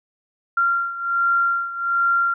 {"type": "beating tone pair", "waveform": "sine", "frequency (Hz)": [1381, 1382.3], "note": ["F6", "F6"], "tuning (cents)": [-20, -18], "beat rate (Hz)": 1.3, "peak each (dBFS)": [-19, -23], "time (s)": [0.57, 2.34], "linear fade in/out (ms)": 5, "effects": []}